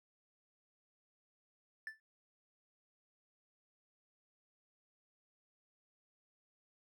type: tone with exponential decay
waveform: triangle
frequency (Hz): 1760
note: A6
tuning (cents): 0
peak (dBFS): -36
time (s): 1.87-2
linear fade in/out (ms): 1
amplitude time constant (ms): 27
effects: none